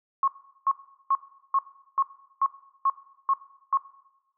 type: tone bursts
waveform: sine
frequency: 1089 Hz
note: C#6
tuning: 31 cents flat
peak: -19 dBFS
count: 9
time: 0.23-3.773 s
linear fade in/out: 2 ms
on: 47 ms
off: 390 ms
effects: noise-tail reverb RT60 1.0 s tail -18 dB re dry